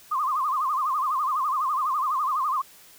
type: tone with vibrato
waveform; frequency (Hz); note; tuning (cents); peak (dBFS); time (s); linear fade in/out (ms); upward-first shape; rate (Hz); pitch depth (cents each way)
sine; 1131; C#6; +34; -22; 0.11-2.62; 10; sine; 12; 170
effects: white hiss -51 dBFS RMS until 2.98 s